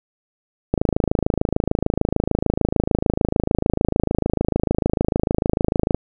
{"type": "click train", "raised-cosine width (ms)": 2, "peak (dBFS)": -3, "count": 140, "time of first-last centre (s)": [0.74, 5.946], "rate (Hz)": 26.7, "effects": []}